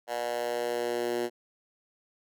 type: tone with high-pass filter sweep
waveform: 10% pulse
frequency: 120.1 Hz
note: B2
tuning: 48 cents flat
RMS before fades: -31 dBFS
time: 0.07-1.3 s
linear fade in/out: 50 ms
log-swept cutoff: 670 to 330 Hz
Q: 2.4
effects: none